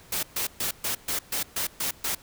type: noise bursts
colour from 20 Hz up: white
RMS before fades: -28 dBFS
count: 9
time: 0.12-2.15 s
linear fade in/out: 5 ms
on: 110 ms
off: 130 ms
effects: pink hiss -52 dBFS RMS until 2.22 s